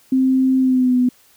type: tone with pitch glide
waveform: sine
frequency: 261.6 to 249.6 Hz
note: C4 to B3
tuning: 0 to +19 cents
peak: -12 dBFS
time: 0.12-1.09 s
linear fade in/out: 5 ms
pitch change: -81 cents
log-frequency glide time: 0.59-0.97 s
effects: white hiss -53 dBFS RMS until 1.36 s